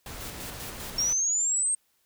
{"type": "noise", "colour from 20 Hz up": "pink", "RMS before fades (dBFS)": -40, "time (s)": [0.06, 1.13], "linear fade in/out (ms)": 2}
{"type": "noise with tremolo", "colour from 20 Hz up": "white", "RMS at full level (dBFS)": -41, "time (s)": [0.2, 1.03], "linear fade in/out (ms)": 10, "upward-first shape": "square", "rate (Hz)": 5, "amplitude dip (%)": 80}
{"type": "linear sweep", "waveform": "sine", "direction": "up", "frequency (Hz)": [5490, 8520], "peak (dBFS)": -23, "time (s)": [0.98, 1.75], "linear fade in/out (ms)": 5}
{"effects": ["white hiss -70 dBFS RMS until 2.05 s"]}